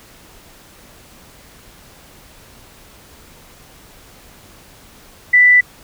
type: tone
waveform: sine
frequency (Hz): 1980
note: B6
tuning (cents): +4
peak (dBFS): -6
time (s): 5.33-5.61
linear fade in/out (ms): 10
effects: pink hiss -44 dBFS RMS until 5.83 s